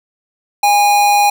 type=tone with amplitude modulation; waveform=square; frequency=819 Hz; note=G#5; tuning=24 cents flat; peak=-8 dBFS; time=0.63-1.3 s; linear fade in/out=5 ms; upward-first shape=sine; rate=198 Hz; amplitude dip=25%; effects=none